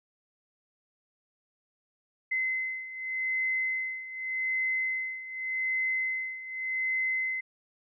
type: beating tone pair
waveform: sine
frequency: 2051 / 2051.85 Hz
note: C7 / C7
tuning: -35 / -34 cents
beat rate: 0.85 Hz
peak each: -34 / -30 dBFS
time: 2.31-7.41 s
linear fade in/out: 10 ms
effects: none